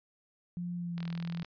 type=tone with pitch glide; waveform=sine; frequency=175.4 to 168.84 Hz; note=F3 to E3; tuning=+8 to +42 cents; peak=-34 dBFS; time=0.57-1.43 s; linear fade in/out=0 ms; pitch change=-66 cents; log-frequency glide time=0.75-1.07 s
type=click train; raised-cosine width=0.2 ms; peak=-27 dBFS; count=20; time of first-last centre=0.98-1.447 s; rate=40.7 Hz
effects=resampled to 11025 Hz